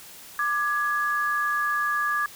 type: tone pair together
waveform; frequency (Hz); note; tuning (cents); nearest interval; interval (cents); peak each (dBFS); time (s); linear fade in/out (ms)
sine; 1186 / 1674.4; D6 / G#6; +17 / +14; tritone; 597; -25; 0.39-2.26; 2
effects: white hiss -45 dBFS RMS until 2.35 s